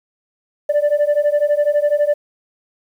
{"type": "beating tone pair", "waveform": "sine", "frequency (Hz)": [582, 594], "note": ["D5", "D5"], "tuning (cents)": [-16, 20], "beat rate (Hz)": 12, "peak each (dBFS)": -14, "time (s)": [0.69, 2.14], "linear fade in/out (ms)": 10, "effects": ["tanh soft clip ceiling -10 dBFS", "8-bit"]}